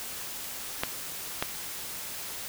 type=clicks; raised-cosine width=0.3 ms; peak=-10 dBFS; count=2; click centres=0.835 / 1.425 s; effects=white hiss -38 dBFS RMS until 2.48 s